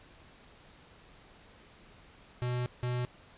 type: tone bursts at uneven times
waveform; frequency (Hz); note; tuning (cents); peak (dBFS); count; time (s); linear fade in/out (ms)
square; 123.47; B2; 0; -31; 2; 2.42-2.66 / 2.83-3.05; 0
effects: pink hiss -57 dBFS RMS until 3.37 s + resampled to 8000 Hz